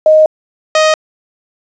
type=tone pair in turn; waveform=sine / sawtooth; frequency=622.3 / 624.7 Hz; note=D#5 / D#5; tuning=0 / +7 cents; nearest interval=unison; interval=7 cents; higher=second; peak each=-3 dBFS; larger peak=neither; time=0.06-0.26 / 0.75-0.94 s; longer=first; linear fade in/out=2 ms; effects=resampled to 16000 Hz + 7-bit